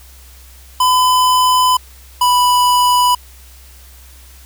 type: tone pair in turn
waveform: square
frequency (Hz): 1008 / 988.4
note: B5 / B5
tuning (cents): +35 / +1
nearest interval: unison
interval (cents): 34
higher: first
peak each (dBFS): -10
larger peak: neither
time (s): 0.8-1.77 / 2.21-3.15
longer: first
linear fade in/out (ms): 5
effects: added 64 Hz sine -39 dBFS peak until 4.45 s + white hiss -44 dBFS RMS until 4.45 s